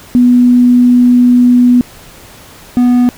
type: tone pair in turn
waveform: sine / triangle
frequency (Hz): 245.8 / 245.8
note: B3 / B3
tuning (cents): -8 / -8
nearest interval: unison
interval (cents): 0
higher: neither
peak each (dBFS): -3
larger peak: neither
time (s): 0.15-1.81 / 2.77-3.09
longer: first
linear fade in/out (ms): 0
effects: pink hiss -36 dBFS RMS until 3.17 s